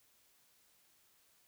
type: silence
effects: white hiss -70 dBFS RMS until 1.47 s